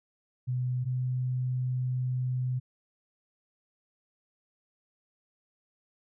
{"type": "tone pair in turn", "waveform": "sine", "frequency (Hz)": [125.7, 126.87], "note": ["B2", "B2"], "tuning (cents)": [31, 47], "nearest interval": "unison", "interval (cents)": 16, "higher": "second", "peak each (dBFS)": -27, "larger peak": "neither", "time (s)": [[0.47, 0.85], [0.85, 2.6]], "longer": "second", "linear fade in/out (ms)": 20, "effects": []}